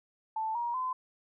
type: tone with pitch steps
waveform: sine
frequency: 880 / 948.6 / 1022.6 Hz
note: A5 / A#5 / C6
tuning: 0 / +30 / -40 cents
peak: -30 dBFS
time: 0.36-0.93 s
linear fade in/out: 5 ms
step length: 190 ms
effects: none